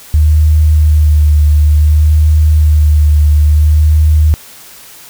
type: tone with vibrato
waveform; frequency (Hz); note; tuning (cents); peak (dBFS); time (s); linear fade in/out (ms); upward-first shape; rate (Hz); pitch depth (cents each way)
sine; 75.9; D#2; -42; -4; 0.14-4.34; 0; sine; 0.57; 27
effects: white hiss -35 dBFS RMS until 5.09 s